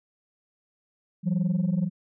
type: tone pair together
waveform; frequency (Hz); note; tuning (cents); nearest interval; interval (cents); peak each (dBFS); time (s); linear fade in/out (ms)
sine; 167.98 / 189.6; E3 / F#3; +33 / +43; major second; 210; -23; 1.23-1.9; 50
effects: tanh soft clip ceiling -19 dBFS